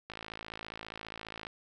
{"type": "click train", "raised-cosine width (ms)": 0.3, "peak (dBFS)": -25, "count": 76, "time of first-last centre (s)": [0.1, 1.469], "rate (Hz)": 54.8, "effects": []}